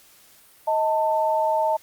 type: tone pair together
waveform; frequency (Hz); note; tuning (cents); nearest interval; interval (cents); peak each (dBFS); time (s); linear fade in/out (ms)
sine; 630 / 891; D#5 / A5; +21 / +22; tritone; 601; -22 / -21; 0.67-1.77; 10
effects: white hiss -53 dBFS RMS until 1.82 s + Opus 48 kbps